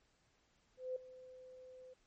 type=tone with ADSR envelope; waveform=sine; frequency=511 Hz; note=C5; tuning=41 cents flat; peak=-36 dBFS; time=0.77-1.94 s; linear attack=190 ms; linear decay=5 ms; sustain=-17 dB; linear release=11 ms; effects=pink hiss -75 dBFS RMS until 2.06 s + MP3 32 kbps